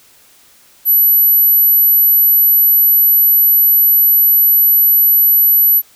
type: tone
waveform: sine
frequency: 11840 Hz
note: F#9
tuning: in tune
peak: -4 dBFS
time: 0.85-5.82 s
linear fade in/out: 50 ms
effects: tanh soft clip ceiling -6 dBFS + white hiss -47 dBFS RMS until 5.95 s